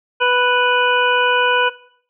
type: harmonic tone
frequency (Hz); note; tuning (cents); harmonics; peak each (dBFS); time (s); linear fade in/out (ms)
493.9; B4; 0; 1 / 2 / 3 / 5 / 6; -18 / -18 / -17 / -21 / -22; 0.2-1.7; 20
effects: noise-tail reverb RT60 0.6 s tail -19 dB re dry